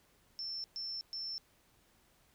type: tone bursts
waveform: sine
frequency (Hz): 5360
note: E8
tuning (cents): +28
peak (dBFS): -38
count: 3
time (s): 0.39-1.38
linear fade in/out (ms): 0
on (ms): 250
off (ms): 120
effects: pink hiss -69 dBFS RMS until 2.34 s